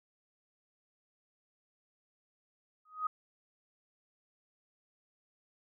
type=tone with exponential growth; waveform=sine; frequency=1253 Hz; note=D#6; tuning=12 cents sharp; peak=-27 dBFS; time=2.85-3.07 s; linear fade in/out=5 ms; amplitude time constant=47 ms; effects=none